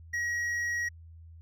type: tone with hard clipping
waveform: sine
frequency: 1902 Hz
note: A#6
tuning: 34 cents sharp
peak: -30 dBFS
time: 0.13-0.89 s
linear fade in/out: 10 ms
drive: 5 dB
effects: added 82 Hz sine -47 dBFS peak until 1.41 s